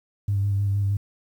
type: tone with vibrato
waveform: sine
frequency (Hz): 100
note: G2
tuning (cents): +35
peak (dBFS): -19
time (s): 0.28-0.97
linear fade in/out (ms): 5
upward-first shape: square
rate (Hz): 6.4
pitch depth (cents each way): 20
effects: tanh soft clip ceiling -15 dBFS + 9-bit